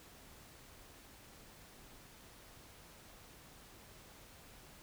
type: silence
effects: pink hiss -58 dBFS RMS until 4.82 s